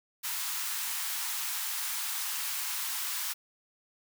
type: high-pass noise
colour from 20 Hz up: white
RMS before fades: -34 dBFS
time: 0.23-3.34 s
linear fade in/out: 20 ms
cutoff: 830 Hz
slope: 48 dB/octave
effects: none